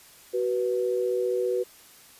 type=tone pair together; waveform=sine; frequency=375 / 490 Hz; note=F#4 / B4; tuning=+23 / -14 cents; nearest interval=perfect fourth; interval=463 cents; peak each=-26 / -26 dBFS; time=0.33-1.64 s; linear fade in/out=20 ms; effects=white hiss -52 dBFS RMS until 2.19 s + resampled to 32000 Hz